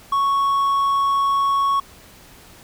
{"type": "tone", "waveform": "triangle", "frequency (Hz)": 1108.7, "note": "C#6", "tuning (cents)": 0, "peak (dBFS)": -14, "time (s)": [0.12, 1.8], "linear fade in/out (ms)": 5, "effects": ["pink hiss -46 dBFS RMS until 2.63 s"]}